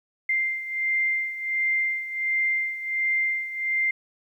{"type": "beating tone pair", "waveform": "sine", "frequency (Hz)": [2094, 2095.4], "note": ["C7", "C7"], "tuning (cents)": [1, 2], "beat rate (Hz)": 1.4, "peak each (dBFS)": [-24, -29], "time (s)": [0.29, 3.91], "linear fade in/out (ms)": 5, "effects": ["10-bit"]}